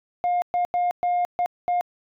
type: tone bursts at uneven times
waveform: sine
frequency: 710 Hz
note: F5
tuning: 28 cents sharp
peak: -17 dBFS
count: 6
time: 0.24-0.42 / 0.54-0.65 / 0.74-0.91 / 1.03-1.25 / 1.39-1.46 / 1.68-1.81 s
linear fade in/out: 0 ms
effects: tanh soft clip ceiling -18 dBFS